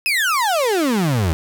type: exponential sweep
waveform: 35% pulse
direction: down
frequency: 2637 to 75.7 Hz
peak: -14 dBFS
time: 0.06-1.33 s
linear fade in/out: 0 ms
effects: 8-bit